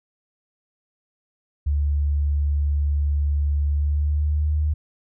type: tone with pitch glide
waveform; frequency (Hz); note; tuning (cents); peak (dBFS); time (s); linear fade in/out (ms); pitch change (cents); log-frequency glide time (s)
sine; 72.5 to 75.67; D2 to D#2; -22 to -48; -18; 1.66-4.74; 10; +74; 3.68-4.53
effects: none